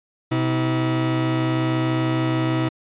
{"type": "tone pair together", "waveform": "40% pulse", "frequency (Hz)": [127.42, 321.3], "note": ["C3", "E4"], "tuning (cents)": [-45, -44], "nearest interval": "octave + major third", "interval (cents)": 1601, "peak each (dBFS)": -21, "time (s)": [0.31, 2.69], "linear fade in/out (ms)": 10, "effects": ["resampled to 8000 Hz"]}